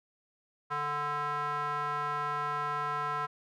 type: tone with band-pass filter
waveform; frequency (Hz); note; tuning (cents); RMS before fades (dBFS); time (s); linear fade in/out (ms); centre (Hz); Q
square; 147; D3; +2; -33; 0.7-3.27; 20; 1200; 5.1
effects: none